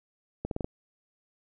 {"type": "accelerating click train", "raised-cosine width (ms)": 2, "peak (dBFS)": -18, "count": 5, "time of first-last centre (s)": [0.45, 0.645], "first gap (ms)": 62, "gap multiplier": 0.84, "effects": []}